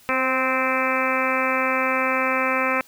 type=harmonic tone with a mistuned harmonic; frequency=259.9 Hz; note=C4; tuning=11 cents flat; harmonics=1 / 2 / 3 / 4 / 5 / 6 / 7 / 8 / 9 / 10; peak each=-29 / -26 / -32 / -27 / -26 / -31 / -30 / -30 / -27 / -31 dBFS; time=0.09-2.81 s; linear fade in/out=0 ms; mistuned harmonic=2; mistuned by=+16 cents; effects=white hiss -52 dBFS RMS until 2.87 s